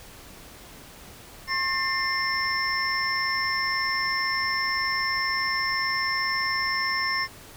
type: tone cluster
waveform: sine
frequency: 1075 / 1798 / 2098 / 5340 Hz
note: C6 / A6 / C7 / E8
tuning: +47 / +37 / +4 / +22 cents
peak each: -29 dBFS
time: 1.47-7.28 s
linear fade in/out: 50 ms
effects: pink hiss -46 dBFS RMS until 7.56 s